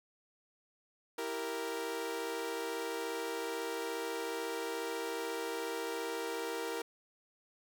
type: chord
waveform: sawtooth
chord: E diminished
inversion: none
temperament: equal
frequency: 329.6 / 392 / 466.2 Hz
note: E4 / G4 / Bb4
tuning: 0 / 0 / 0 cents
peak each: -39 / -39 / -34 dBFS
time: 1.18-6.82 s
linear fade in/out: 5 ms
effects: none